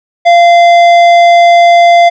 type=tone with tanh clipping; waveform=sine; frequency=690 Hz; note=F5; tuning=21 cents flat; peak=-3 dBFS; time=0.25-2.1 s; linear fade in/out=20 ms; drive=12 dB; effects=none